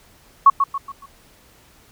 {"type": "tone with echo", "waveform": "sine", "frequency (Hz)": 1108.7, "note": "C#6", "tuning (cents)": 0, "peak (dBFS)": -5, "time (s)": [0.46, 0.5], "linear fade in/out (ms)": 5, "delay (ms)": 140, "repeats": 4, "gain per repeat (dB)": -8, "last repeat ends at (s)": 1.06, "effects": ["pink hiss -52 dBFS RMS until 1.91 s"]}